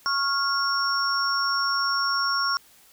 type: tone cluster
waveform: sine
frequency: 1100 / 1397 / 5500 Hz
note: C#6 / F6 / F8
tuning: -14 / 0 / -27 cents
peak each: -26 dBFS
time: 0.06-2.57 s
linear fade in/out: 0 ms
effects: white hiss -55 dBFS RMS until 2.92 s